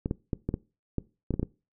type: clicks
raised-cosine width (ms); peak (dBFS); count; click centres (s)
3; -15; 10; 0.059 / 0.111 / 0.332 / 0.49 / 0.541 / 0.983 / 1.307 / 1.34 / 1.396 / 1.43
effects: noise-tail reverb RT60 0.3 s tail -21 dB re dry